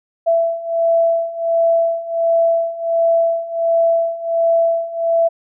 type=beating tone pair; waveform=sine; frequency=666 / 667.4 Hz; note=E5 / E5; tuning=+18 / +21 cents; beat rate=1.4 Hz; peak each=-18 / -15 dBFS; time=0.26-5.29 s; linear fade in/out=20 ms; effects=none